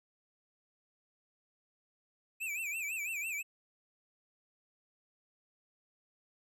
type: tone with vibrato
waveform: square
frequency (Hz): 2489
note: D#7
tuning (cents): 0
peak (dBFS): -36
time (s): 2.4-3.43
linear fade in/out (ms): 20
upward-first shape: sine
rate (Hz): 6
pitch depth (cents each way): 150
effects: none